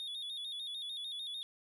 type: tone with vibrato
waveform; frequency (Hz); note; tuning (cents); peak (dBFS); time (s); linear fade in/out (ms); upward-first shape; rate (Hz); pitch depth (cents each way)
triangle; 3548; A7; +14; -38; 0-1.43; 0; square; 6.7; 67
effects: none